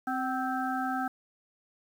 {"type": "harmonic tone with a mistuned harmonic", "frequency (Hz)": 261.6, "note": "C4", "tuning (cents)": 0, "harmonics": [1, 3, 5, 6], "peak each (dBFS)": [-33, -32, -36, -37], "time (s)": [0.07, 1.08], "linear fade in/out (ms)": 5, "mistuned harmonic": 3, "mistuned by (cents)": -43, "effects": ["9-bit"]}